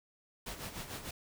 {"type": "noise with tremolo", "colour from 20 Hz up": "pink", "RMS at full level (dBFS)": -41, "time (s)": [0.46, 1.11], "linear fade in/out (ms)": 5, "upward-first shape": "sine", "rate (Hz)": 6.7, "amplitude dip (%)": 65, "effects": []}